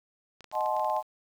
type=clicks; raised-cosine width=0.2 ms; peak=-30 dBFS; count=11; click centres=0.407 / 0.443 / 0.515 / 0.552 / 0.608 / 0.66 / 0.766 / 0.796 / 0.846 / 0.899 / 0.965 s
type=chord; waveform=sine; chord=D# diminished seventh; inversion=none; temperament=equal with one note detuned; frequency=622.3 / 740 / 863.4 / 1046.5 Hz; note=D#5 / F#5 / A5 / C6; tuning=0 / 0 / -33 / 0 cents; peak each=-31 / -33 / -29 / -33 dBFS; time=0.52-1.03 s; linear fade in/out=50 ms
effects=9-bit